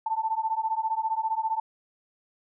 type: beating tone pair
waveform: sine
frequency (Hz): 879 / 894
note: A5 / A5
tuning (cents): -2 / +27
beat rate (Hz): 15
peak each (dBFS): -28 / -28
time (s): 0.06-1.6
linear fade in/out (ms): 5
effects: none